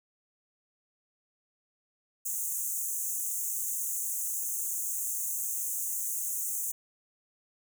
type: high-pass noise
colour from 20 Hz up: pink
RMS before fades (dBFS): -33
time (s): 2.25-6.72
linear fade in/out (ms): 10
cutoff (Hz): 6300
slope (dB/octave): 96
effects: none